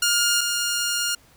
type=tone pair in turn; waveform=10% pulse; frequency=1415 / 1415 Hz; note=F6 / F6; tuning=+22 / +22 cents; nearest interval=unison; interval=0 cents; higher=neither; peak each=-10 / -14 dBFS; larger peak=first; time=0.02-0.41 / 0.41-1.15 s; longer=second; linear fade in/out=5 ms; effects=pink hiss -55 dBFS RMS until 1.36 s